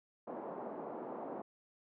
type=band-pass noise; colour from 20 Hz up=white; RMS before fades=-44 dBFS; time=0.27-1.42 s; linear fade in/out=5 ms; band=210 to 840 Hz; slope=24 dB/octave; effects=none